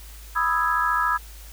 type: chord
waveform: sine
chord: E major seventh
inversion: second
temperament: equal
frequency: 987.8 / 1244.5 / 1318.5 / 1661.2 Hz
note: B5 / D#6 / E6 / G#6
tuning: 0 / 0 / 0 / 0 cents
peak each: -25 dBFS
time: 0.35-1.18 s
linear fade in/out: 20 ms
effects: added 53 Hz sine -40 dBFS peak until 1.52 s + white hiss -47 dBFS RMS until 1.52 s